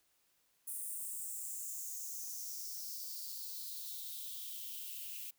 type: noise with high-pass filter sweep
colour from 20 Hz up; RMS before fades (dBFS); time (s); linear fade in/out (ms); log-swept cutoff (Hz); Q
violet; -44; 0.67-5.31; 10; 9500 to 2600; 4.6
effects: white hiss -75 dBFS RMS until 5.38 s